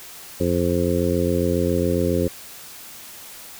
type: harmonic tone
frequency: 87.31 Hz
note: F2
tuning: in tune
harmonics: 1 / 2 / 3 / 4 / 5 / 6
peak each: -25 / -25 / -25 / -25 / -25 / -25 dBFS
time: 0.4-2.28 s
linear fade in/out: 5 ms
effects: white hiss -40 dBFS RMS until 3.59 s